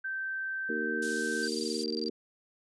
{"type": "tone", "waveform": "sine", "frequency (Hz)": 1555, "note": "G6", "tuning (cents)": -14, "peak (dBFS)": -32, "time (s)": [0.04, 1.48], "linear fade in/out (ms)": 10}
{"type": "harmonic tone", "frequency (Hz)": 77, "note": "D#2", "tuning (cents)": -17, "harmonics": [3, 4, 5, 6], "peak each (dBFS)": [-37, -37, -37, -37], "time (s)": [0.69, 2.1], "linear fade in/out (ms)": 5}
{"type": "band-pass noise", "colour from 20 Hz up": "white", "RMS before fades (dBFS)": -43, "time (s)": [1.02, 1.84], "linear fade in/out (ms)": 5, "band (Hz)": [3600, 10000], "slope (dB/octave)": 24}
{"type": "tone bursts", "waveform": "sine", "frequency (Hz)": 4716, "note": "D8", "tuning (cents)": 6, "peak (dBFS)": -34, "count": 15, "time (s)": [1.43, 2.084], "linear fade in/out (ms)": 0, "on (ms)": 24, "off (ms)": 21}
{"effects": ["resampled to 24000 Hz"]}